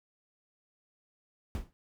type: noise with exponential decay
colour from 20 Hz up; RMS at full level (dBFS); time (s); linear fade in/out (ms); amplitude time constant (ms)
brown; -30; 1.55-1.73; 0; 38
effects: none